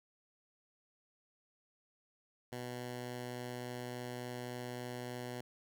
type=tone; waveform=10% pulse; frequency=123.47 Hz; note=B2; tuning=in tune; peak=-33 dBFS; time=2.52-5.41 s; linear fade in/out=5 ms; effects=none